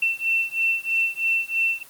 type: beating tone pair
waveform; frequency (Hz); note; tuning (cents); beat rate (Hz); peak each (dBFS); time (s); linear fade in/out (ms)
sine; 2690 / 2693.1; E7 / E7; +34 / +36; 3.1; -23; 0.02-1.83; 5
effects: white hiss -47 dBFS RMS until 1.89 s + Opus 32 kbps